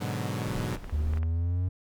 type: chord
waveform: sawtooth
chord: G# half-diminished seventh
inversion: none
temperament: equal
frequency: 103.83 / 123.47 / 146.83 / 185 Hz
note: G#2 / B2 / D3 / F#3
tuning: 0 / 0 / 0 / 0 cents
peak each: -30 / -30 / -33 / -33 dBFS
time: 0-0.77 s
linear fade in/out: 20 ms
type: noise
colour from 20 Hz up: brown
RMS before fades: -39 dBFS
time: 0.47-1.19 s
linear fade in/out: 5 ms
type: clicks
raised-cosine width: 0.5 ms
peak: -27 dBFS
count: 7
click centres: 0.727 / 0.769 / 0.843 / 0.896 / 1.136 / 1.173 / 1.231 s
type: exponential sweep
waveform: triangle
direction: up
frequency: 73.42 to 92.5 Hz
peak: -23 dBFS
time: 0.92-1.69 s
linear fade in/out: 10 ms
effects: none